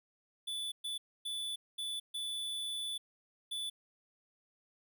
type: tone bursts at uneven times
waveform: square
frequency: 3474 Hz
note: A7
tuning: 23 cents flat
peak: -37 dBFS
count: 6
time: 0.47-0.72 / 0.84-0.98 / 1.25-1.56 / 1.78-2 / 2.14-2.98 / 3.51-3.7 s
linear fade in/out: 10 ms
effects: none